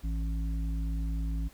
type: harmonic tone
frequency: 54.9 Hz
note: A1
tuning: 3 cents flat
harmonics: 1 / 3 / 5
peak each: -29 / -39 / -43 dBFS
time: 0.03-1.49 s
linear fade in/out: 20 ms
effects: pink hiss -58 dBFS RMS until 1.53 s